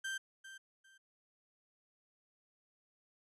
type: tone with echo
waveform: 35% pulse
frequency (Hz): 1568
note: G6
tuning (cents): 0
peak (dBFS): -36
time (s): 0.04-0.18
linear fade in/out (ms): 10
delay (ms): 400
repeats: 2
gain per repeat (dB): -12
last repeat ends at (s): 0.98
effects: resampled to 24000 Hz